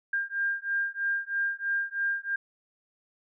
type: beating tone pair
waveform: sine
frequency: 1600 / 1603.1 Hz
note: G6 / G6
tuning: +35 / +38 cents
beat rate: 3.1 Hz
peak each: -30 dBFS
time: 0.13-2.36 s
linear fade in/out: 5 ms
effects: none